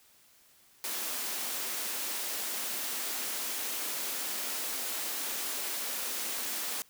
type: high-pass noise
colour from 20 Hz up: white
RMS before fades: -35 dBFS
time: 0.84-6.82 s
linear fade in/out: 0 ms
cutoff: 210 Hz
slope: 48 dB/octave
effects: white hiss -62 dBFS RMS until 6.89 s